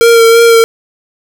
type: tone with vibrato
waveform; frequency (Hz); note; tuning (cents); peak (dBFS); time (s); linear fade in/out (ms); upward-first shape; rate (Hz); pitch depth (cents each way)
square; 460.8; A#4; -20; -3; 0.01-0.64; 0; sine; 3; 20
effects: none